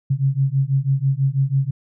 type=beating tone pair; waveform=sine; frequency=133.1 / 139.2 Hz; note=C3 / C#3; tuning=+30 / +8 cents; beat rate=6.1 Hz; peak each=-19 dBFS; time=0.1-1.71 s; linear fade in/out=10 ms; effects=none